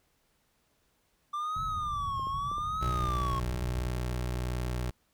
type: tone with vibrato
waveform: triangle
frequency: 1176 Hz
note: D6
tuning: 2 cents sharp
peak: -29 dBFS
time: 1.33-3.4 s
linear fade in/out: 10 ms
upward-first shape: triangle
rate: 0.83 Hz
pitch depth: 170 cents each way
type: low-pass noise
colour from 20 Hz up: white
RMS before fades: -41 dBFS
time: 1.56-3.9 s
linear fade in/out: 0 ms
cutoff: 130 Hz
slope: 24 dB/octave
type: clicks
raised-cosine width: 2 ms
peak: -32 dBFS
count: 9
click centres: 2.196 / 2.27 / 2.515 / 2.582 / 3.044 / 3.973 / 4.119 / 4.361 / 4.67 s
type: tone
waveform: 25% pulse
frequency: 61.5 Hz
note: B1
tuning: 7 cents flat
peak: -27 dBFS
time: 2.81-4.91 s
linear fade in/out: 10 ms
effects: pink hiss -72 dBFS RMS until 5.13 s